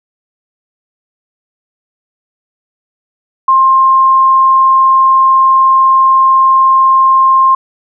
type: tone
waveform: sine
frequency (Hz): 1059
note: C6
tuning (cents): +21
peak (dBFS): -4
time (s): 3.48-7.55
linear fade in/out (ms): 5
effects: none